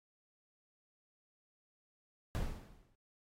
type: noise with exponential decay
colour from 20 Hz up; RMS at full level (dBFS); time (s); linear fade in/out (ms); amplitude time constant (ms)
brown; -33; 2.35-2.95; 0; 130
effects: AAC 48 kbps